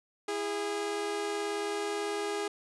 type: tone pair together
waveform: sawtooth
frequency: 332.3 / 410.6 Hz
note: E4 / G#4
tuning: +14 / -20 cents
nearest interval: major third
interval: 366 cents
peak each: -35 / -28 dBFS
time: 0.28-2.48 s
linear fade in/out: 5 ms
effects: resampled to 24000 Hz